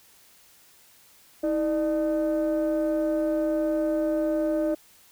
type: tone pair together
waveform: sine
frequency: 320 / 601.3 Hz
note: D#4 / D5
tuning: +49 / +41 cents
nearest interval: major seventh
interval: 1092 cents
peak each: -23 / -23 dBFS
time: 1.43-4.75 s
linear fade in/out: 10 ms
effects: tanh soft clip ceiling -19 dBFS + white hiss -56 dBFS RMS until 5.11 s